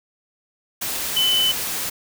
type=tone in noise; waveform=sine; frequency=3020 Hz; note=F#7; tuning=35 cents sharp; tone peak=-16 dBFS; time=1.16-1.52 s; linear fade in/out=10 ms; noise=white; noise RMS=-26 dBFS; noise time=0.81-1.9 s; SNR=+7 dB; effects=none